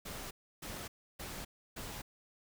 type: noise bursts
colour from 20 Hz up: pink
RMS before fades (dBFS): -44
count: 4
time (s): 0.05-2.02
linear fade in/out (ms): 10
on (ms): 260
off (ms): 310
effects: none